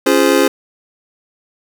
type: chord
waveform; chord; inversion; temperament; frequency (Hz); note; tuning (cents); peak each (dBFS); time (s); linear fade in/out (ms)
square; Db major seventh; none; just; 277.2 / 346.5 / 415.8 / 519.7; Db4 / F4 / Ab4 / C5; 0 / -14 / +2 / -12; -16; 0.06-0.48; 5
effects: none